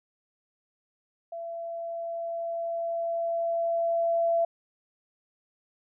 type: tone with level ramp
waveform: sine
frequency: 673 Hz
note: E5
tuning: 36 cents sharp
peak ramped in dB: -34 to -21 dBFS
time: 1.32-4.45 s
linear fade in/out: 5 ms
effects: none